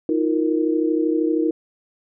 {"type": "chord", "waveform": "sine", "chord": "Eb suspended second", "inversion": "none", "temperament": "equal with one note detuned", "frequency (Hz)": [316.4, 349.2, 466.2], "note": ["Eb4", "F4", "Bb4"], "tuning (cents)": [29, 0, 0], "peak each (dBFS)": [-19, -23, -24], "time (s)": [0.09, 1.51], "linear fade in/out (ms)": 2, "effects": []}